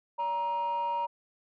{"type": "tone pair together", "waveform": "sine", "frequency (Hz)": [574.3, 942], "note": ["D5", "A#5"], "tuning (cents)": [-39, 18], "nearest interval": "major sixth", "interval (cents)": 857, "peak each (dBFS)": [-36, -26], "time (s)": [0.18, 1.07], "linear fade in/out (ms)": 20, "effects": ["tanh soft clip ceiling -26 dBFS"]}